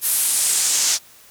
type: noise with band-pass filter sweep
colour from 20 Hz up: pink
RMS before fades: -19 dBFS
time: 0.01-0.99 s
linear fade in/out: 50 ms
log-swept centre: 12000 to 6000 Hz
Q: 2
effects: white hiss -48 dBFS RMS until 1.3 s